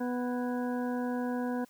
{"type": "harmonic tone with a mistuned harmonic", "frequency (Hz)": 246.9, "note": "B3", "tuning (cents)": 0, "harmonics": [1, 2, 3, 4, 6, 7], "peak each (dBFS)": [-31, -37, -41, -43, -47, -48], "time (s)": [0, 1.65], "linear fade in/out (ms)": 10, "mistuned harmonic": 7, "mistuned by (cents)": -80, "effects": ["white hiss -63 dBFS RMS until 1.69 s"]}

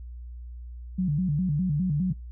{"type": "tone with vibrato", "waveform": "sine", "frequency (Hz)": 164.5, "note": "E3", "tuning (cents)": -3, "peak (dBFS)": -22, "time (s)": [0.98, 2.13], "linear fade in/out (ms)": 10, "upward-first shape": "square", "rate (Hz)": 4.9, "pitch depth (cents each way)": 200, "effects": ["noise-tail reverb RT60 0.2 s tail -22 dB re dry", "added 60 Hz sine -37 dBFS peak until 2.31 s"]}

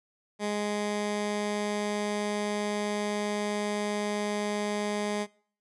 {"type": "tone", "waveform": "15% pulse", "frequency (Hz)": 207.7, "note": "G#3", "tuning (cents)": 0, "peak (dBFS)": -22, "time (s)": [0.39, 5.27], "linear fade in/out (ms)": 50, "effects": ["noise-tail reverb RT60 0.5 s tail -23 dB re dry", "resampled to 24000 Hz"]}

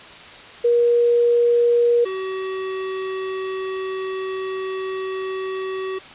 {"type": "tone pair in turn", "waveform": ["sine", "square"], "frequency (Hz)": [475.9, 379.4], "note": ["A#4", "F#4"], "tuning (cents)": [36, 43], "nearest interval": "major third", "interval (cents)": 393, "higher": "first", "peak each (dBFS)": [-13, -25], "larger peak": "first", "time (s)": [[0.64, 2.05], [2.05, 5.99]], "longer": "second", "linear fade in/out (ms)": 10, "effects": ["white hiss -40 dBFS RMS until 6.14 s", "resampled to 8000 Hz"]}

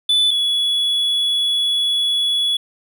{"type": "tone pair in turn", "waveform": "triangle", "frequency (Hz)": [3488, 3389], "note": ["A7", "G#7"], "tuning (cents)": [-16, 34], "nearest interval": "unison", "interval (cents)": 50, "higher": "first", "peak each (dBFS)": [-11, -14], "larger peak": "first", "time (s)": [[0.09, 0.31], [0.31, 2.57]], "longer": "second", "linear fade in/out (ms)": 5, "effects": []}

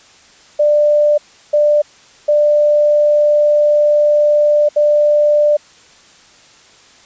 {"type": "tone bursts at uneven times", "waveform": "sine", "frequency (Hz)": 593, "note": "D5", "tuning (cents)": 17, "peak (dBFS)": -8, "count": 4, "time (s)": [[0.59, 1.18], [1.53, 1.82], [2.28, 4.69], [4.76, 5.57]], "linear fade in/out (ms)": 10, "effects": ["white hiss -45 dBFS RMS until 7.05 s", "resampled to 16000 Hz"]}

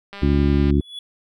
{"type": "click train", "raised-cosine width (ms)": 0.3, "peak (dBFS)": -20, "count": 116, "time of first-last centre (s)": [0.13, 0.705], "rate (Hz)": 200}
{"type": "harmonic tone", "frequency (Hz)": 71, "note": "C#2", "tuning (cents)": 42, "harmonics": [1, 2, 3, 4, 5], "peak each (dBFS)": [-18, -21, -22, -21, -24], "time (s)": [0.22, 0.81], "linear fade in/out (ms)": 5}
{"type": "tone with exponential growth", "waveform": "triangle", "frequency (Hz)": 3406, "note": "G#7", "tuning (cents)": 43, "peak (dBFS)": -26, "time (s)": [0.66, 0.99], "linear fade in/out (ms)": 2, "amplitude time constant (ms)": 70}
{"effects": []}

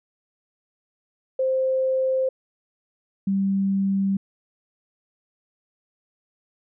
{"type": "tone pair in turn", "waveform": "sine", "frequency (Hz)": [523.3, 195.28], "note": ["C5", "G3"], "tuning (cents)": [0, -6], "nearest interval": "octave + perfect fourth", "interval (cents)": 1706, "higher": "first", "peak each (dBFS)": -19, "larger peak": "neither", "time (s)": [[1.39, 2.29], [3.27, 4.17]], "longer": "neither", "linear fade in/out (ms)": 5, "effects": []}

